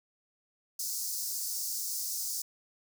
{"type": "high-pass noise", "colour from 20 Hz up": "pink", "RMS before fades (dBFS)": -35, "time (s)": [0.79, 2.42], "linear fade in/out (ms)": 5, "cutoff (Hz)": 4900, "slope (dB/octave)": 48, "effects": []}